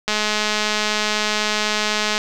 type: click train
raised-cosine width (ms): 0.2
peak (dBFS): -3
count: 446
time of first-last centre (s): 0.08-2.179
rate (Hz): 212
effects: none